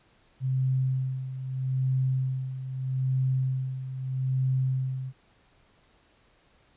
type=tone with tremolo; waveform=sine; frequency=130.81 Hz; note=C3; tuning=in tune; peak=-22 dBFS; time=0.4-5.13 s; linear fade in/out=50 ms; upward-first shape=sine; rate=0.79 Hz; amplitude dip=70%; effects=pink hiss -63 dBFS RMS until 6.76 s + resampled to 8000 Hz